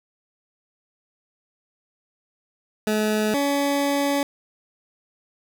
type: tone pair in turn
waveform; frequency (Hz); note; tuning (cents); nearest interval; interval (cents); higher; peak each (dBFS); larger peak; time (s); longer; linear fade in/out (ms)
20% pulse; 214.1 / 282.7; A3 / C#4; -47 / +34; perfect fourth; 481; second; -15; neither; 2.87-3.34 / 3.34-4.23; second; 2
effects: none